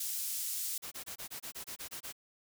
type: high-pass noise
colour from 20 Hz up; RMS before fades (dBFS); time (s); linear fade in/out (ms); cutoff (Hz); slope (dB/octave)
pink; -37; 0-0.78; 5; 7200; 12
type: noise bursts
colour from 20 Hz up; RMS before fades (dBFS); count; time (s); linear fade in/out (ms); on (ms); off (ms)
white; -43; 11; 0.82-2.127; 20; 97; 24
effects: none